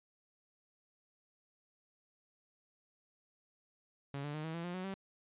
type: tone with pitch steps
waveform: sawtooth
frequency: 140 / 146.62 / 153.56 / 160.82 / 168.42 / 176.39 / 184.73 / 193.47 Hz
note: C#3 / D3 / D#3 / E3 / E3 / F3 / F#3 / G3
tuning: +18 / -3 / -22 / -42 / +37 / +18 / -3 / -22 cents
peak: -35 dBFS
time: 4.14-4.94 s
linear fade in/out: 0 ms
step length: 100 ms
effects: resampled to 8000 Hz